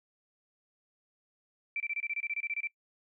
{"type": "tone bursts", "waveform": "sine", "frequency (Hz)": 2337, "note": "D7", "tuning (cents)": -9, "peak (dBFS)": -31, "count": 14, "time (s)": [1.76, 2.672], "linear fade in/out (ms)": 2, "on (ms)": 41, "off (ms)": 26, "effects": ["noise-tail reverb RT60 0.1 s tail -23 dB re dry"]}